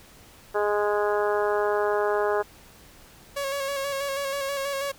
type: harmonic tone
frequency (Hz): 207.4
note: G#3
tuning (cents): -2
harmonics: 2 / 3 / 4 / 5 / 6 / 7 / 8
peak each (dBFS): -24 / -28 / -30 / -32 / -34 / -35 / -36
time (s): 0.54-2.43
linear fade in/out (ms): 20
type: tone with vibrato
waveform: sawtooth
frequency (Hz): 554.4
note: C#5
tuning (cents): 0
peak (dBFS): -23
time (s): 3.36-4.92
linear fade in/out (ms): 10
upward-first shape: square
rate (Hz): 6.2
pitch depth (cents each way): 28
effects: pink hiss -51 dBFS RMS until 4.98 s